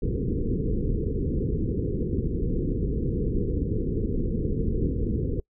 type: low-pass noise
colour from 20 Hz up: pink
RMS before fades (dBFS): -26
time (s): 0.02-5.4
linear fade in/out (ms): 2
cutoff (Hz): 480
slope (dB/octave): 96
effects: noise-tail reverb RT60 0.1 s tail -26 dB re dry